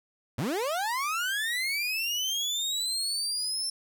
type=linear sweep; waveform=30% pulse; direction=up; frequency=96.1 to 5370 Hz; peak=-25 dBFS; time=0.38-3.7 s; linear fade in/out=5 ms; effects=none